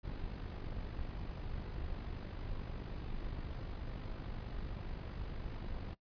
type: noise with amplitude modulation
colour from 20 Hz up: brown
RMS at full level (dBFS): -40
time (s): 0.03-5.95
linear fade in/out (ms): 20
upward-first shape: sine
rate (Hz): 49.2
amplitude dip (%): 50
effects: noise-tail reverb RT60 0.1 s tail -20 dB re dry + resampled to 11025 Hz